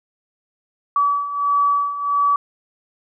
sine beating tone pair, 1144 / 1145.5 Hz, D6 / D6, -46 / -44 cents, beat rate 1.5 Hz, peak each -22 / -17 dBFS, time 0.96-2.36 s, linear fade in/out 2 ms, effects none

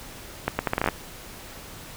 accelerating click train, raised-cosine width 0.5 ms, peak -7 dBFS, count 10, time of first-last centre 0.48-0.887 s, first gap 110 ms, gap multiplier 0.75, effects pink hiss -42 dBFS RMS until 1.96 s

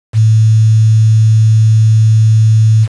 sine tone with quantisation, 110 Hz, A2, in tune, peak -4 dBFS, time 0.13-2.88 s, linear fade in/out 50 ms, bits 5, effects resampled to 22050 Hz

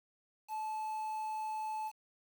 triangle tone with quantisation, 868 Hz, A5, 24 cents flat, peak -34 dBFS, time 0.48-1.92 s, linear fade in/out 50 ms, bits 9, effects none

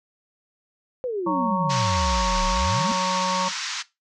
sine exponential two-way sweep, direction down then up, 523.3 to 33.27 to 240.5 Hz, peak -24 dBFS, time 1.04-2.92 s, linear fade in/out 0 ms, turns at 2.45 s
harmonic tone, 185 Hz, F#3, in tune, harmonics 1 / 3 / 5 / 6, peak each -29 / -30 / -26 / -26 dBFS, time 1.26-3.49 s, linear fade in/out 10 ms
white band-pass noise, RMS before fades -30 dBFS, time 1.69-3.83 s, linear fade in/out 20 ms, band 940 to 6500 Hz, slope 48 dB/octave
effects noise-tail reverb RT60 0.2 s tail -17 dB re dry

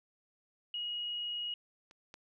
sine tone, 2893 Hz, F#7, 40 cents flat, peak -35 dBFS, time 0.74-1.54 s, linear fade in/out 2 ms
clicks, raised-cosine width 0.2 ms, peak -39 / -31 dBFS, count 2, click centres 1.911 / 2.141 s
effects none

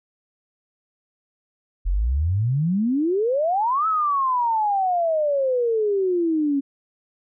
sine exponential two-way sweep, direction up then down, 41.2 to 1318.5 to 272.2 Hz, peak -18 dBFS, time 1.85-6.61 s, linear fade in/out 20 ms, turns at 3.87 s, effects none

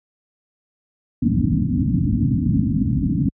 white low-pass noise, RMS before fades -18 dBFS, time 1.22-3.29 s, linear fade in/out 5 ms, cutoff 290 Hz, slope 96 dB/octave, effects high-pass 60 Hz 12 dB/octave

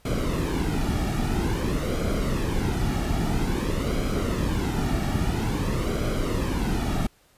brown noise with flanger, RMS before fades -25 dBFS, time 0.05-7.07 s, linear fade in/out 5 ms, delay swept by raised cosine 1.1 to 1.98 ms, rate 0.5 Hz, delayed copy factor -0.6, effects pink hiss -60 dBFS RMS until 7.37 s + resampled to 32000 Hz

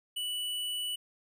square tone, 2960 Hz, F#7, in tune, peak -33 dBFS, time 0.16-0.96 s, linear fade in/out 10 ms, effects none

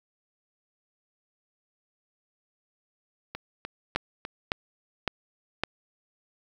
two click trains, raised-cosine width 0.3 ms, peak -9 / -19 dBFS, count 4 / 4, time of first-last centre 3.96-5.636 / 3.35-4.251 s, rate 1.79 / 3.33 Hz, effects 8-bit

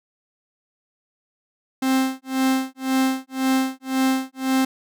45% pulse tone with tremolo, 263.3 Hz, C4, 11 cents sharp, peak -16 dBFS, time 1.82-4.65 s, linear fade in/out 5 ms, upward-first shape sine, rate 1.9 Hz, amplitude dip 100%, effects none

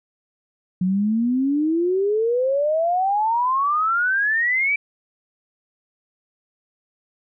sine exponential sweep, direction up, 179 to 2336 Hz, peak -17 dBFS, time 0.81-4.76 s, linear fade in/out 5 ms, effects none

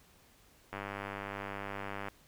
click train, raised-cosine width 0.5 ms, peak -24 dBFS, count 136, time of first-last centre 0.73-2.084 s, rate 99.7 Hz, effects pink hiss -63 dBFS RMS until 2.27 s

